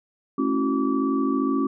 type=tone cluster; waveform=sine; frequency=220.4 / 273.3 / 328.2 / 370.4 / 1153 Hz; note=A3 / C#4 / E4 / F#4 / D6; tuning=+3 / -24 / -8 / +2 / -32 cents; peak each=-29 / -22 / -29 / -29 / -30 dBFS; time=0.38-1.67 s; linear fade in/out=5 ms; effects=none